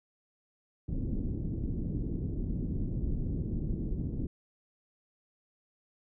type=low-pass noise; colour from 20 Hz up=pink; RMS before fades=-33 dBFS; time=0.88-4.27 s; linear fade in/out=5 ms; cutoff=310 Hz; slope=24 dB/octave; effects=none